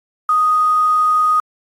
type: tone with quantisation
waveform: sine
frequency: 1244.5 Hz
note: D#6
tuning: in tune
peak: -11 dBFS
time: 0.29-1.4 s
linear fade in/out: 2 ms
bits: 6
effects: AAC 32 kbps